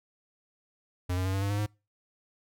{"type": "tone with pitch steps", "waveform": "square", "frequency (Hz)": [90.1, 92.42, 94.8, 97.24, 99.74, 102.31, 104.94], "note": ["F#2", "F#2", "F#2", "G2", "G2", "G#2", "G#2"], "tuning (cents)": [-45, -1, 43, -13, 30, -25, 18], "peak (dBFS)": -28, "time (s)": [1.09, 1.664], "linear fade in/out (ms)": 10, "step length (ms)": 82, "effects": ["noise-tail reverb RT60 0.3 s tail -26 dB re dry"]}